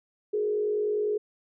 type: tone with frequency modulation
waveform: sine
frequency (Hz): 420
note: G#4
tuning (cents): +19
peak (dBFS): -24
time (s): 0.33-1.18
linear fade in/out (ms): 10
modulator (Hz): 50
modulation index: 0.55
effects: none